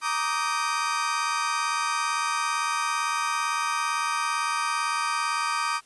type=chord; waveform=35% pulse; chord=Eb major seventh; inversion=second; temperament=just; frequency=933.4 / 1166.7 / 1244.5 / 1555.6 Hz; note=Bb5 / D6 / Eb6 / G6; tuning=+2 / -12 / 0 / -14 cents; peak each=-30 / -27 / -27 / -33 dBFS; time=0.01-5.81 s; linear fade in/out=50 ms; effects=white hiss -58 dBFS RMS until 5.85 s + resampled to 24000 Hz